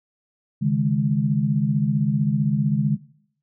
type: chord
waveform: sine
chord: C# suspended second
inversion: none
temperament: equal with one note detuned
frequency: 138.59 / 154.13 / 207.7 Hz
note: C#3 / D#3 / G#3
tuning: 0 / -16 / 0 cents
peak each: -22 dBFS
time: 0.61-2.97 s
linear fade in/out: 20 ms
effects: noise-tail reverb RT60 0.7 s tail -21 dB re dry